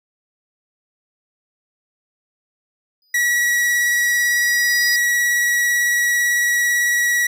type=tone with exponential growth; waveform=square; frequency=4952 Hz; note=D#8; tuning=9 cents flat; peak=-20 dBFS; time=3.02-4.96 s; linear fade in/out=1 ms; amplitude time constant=420 ms
type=tone with vibrato; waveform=45% pulse; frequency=1926 Hz; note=B6; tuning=44 cents flat; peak=-15 dBFS; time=3.14-7.27 s; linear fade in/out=5 ms; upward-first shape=sine; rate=18 Hz; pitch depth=14 cents each way
effects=none